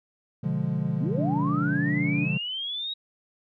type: chord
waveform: triangle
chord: B diminished seventh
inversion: none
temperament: equal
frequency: 123.47 / 146.83 / 174.61 / 207.7 Hz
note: B2 / D3 / F3 / Ab3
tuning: 0 / 0 / 0 / 0 cents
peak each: -31 / -26 / -27 / -30 dBFS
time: 0.43-2.38 s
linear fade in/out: 10 ms
type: linear sweep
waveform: sine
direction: up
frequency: 174.61 to 3824 Hz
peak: -29 dBFS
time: 0.98-2.94 s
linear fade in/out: 10 ms
type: tone with vibrato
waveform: sine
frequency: 288.9 Hz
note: D4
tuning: 28 cents flat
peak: -27 dBFS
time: 1.17-2.26 s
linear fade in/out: 20 ms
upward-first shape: sine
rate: 2.9 Hz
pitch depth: 15 cents each way
effects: none